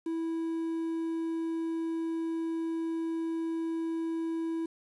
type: tone with quantisation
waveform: triangle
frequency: 328.1 Hz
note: E4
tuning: 8 cents flat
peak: -28 dBFS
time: 0.06-4.66 s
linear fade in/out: 5 ms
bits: 9
effects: resampled to 24000 Hz